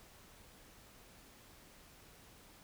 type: silence
effects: pink hiss -60 dBFS RMS until 2.63 s